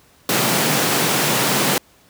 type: high-pass noise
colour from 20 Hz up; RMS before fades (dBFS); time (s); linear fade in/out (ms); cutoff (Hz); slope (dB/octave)
pink; -18; 0.29-1.78; 2; 130; 48
effects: pink hiss -53 dBFS RMS until 2.09 s + high-pass 60 Hz 12 dB/octave